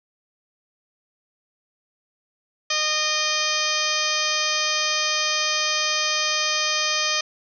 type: harmonic tone with a mistuned harmonic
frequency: 614 Hz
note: D#5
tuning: 23 cents flat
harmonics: 1 / 2 / 3 / 4 / 5 / 6 / 7 / 8 / 9 / 10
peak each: -33 / -29 / -30 / -28 / -28 / -33 / -32 / -28 / -32 / -28 dBFS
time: 2.7-7.21 s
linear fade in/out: 5 ms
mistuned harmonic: 5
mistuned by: +47 cents
effects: none